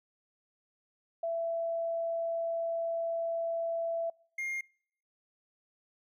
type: tone pair in turn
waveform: sine / triangle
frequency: 667 / 2124 Hz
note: E5 / C7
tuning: +20 / +25 cents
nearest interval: octave + minor sixth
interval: 2005 cents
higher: second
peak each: -30 / -31 dBFS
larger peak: first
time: 1.23-4.1 / 4.38-4.61 s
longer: first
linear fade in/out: 5 ms
effects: noise-tail reverb RT60 0.6 s tail -26 dB re dry